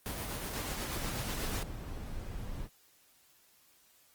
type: noise with tremolo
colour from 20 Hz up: pink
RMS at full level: -37 dBFS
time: 0.06-1.63 s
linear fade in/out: 0 ms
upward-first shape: sine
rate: 8.2 Hz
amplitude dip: 30%
type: noise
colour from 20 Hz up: brown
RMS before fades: -40 dBFS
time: 0.88-2.69 s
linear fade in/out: 50 ms
effects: white hiss -65 dBFS RMS until 4.14 s + Opus 24 kbps